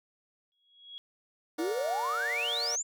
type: tone with exponential growth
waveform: sine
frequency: 3322 Hz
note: G#7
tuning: in tune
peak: -39 dBFS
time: 0.52-0.98 s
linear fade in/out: 0 ms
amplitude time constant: 100 ms
type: exponential sweep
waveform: sine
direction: up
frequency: 303.5 to 7459 Hz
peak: -29 dBFS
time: 1.58-2.83 s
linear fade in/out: 20 ms
type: chord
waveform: sawtooth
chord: Bb augmented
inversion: none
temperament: just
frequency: 466.2 / 582.7 / 728.4 Hz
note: Bb4 / D5 / F#5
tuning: 0 / -14 / -27 cents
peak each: -36 dBFS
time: 1.58-2.76 s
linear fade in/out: 10 ms
effects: none